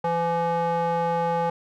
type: tone with band-pass filter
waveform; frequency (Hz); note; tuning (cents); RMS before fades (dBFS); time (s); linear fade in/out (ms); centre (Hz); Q
square; 169.1; E3; +44; -24; 0.04-1.5; 5; 730; 3.5
effects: none